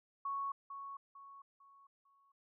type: tone with echo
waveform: sine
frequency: 1108.7 Hz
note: C#6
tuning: in tune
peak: -36 dBFS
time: 0.25-0.52 s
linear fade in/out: 5 ms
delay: 450 ms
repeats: 4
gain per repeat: -8 dB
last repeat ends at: 2.32 s
effects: none